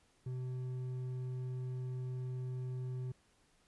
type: tone with hard clipping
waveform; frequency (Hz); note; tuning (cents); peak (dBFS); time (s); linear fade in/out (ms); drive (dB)
sine; 127.2; C3; -48; -39; 0.26-3.12; 5; 5
effects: pink hiss -71 dBFS RMS until 3.67 s + resampled to 24000 Hz